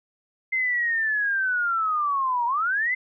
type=linear two-way sweep; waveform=sine; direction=down then up; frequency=2084 to 930 to 2084 Hz; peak=-21 dBFS; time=0.52-2.95 s; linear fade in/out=10 ms; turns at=2.46 s; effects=none